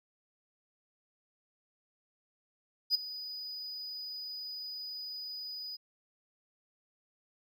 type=tone with ADSR envelope; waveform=triangle; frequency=4963 Hz; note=D#8; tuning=5 cents flat; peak=-21 dBFS; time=2.9-5.77 s; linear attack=47 ms; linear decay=11 ms; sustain=-17 dB; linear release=19 ms; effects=none